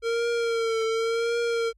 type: tone with vibrato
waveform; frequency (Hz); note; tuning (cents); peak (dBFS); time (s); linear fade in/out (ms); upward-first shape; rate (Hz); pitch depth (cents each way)
square; 458.6; A#4; -28; -24; 0.02-1.73; 50; triangle; 0.91; 49
effects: added 50 Hz sine -59 dBFS peak until 1.77 s + low-pass 6000 Hz 12 dB/octave